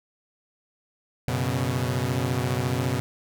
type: chord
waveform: sawtooth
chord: F# suspended fourth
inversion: none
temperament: equal with one note detuned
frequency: 92.5 / 123.47 / 137.95 Hz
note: F#2 / B2 / C#3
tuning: 0 / 0 / -8 cents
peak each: -27 / -22 / -25 dBFS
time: 1.28-3 s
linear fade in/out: 0 ms
effects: none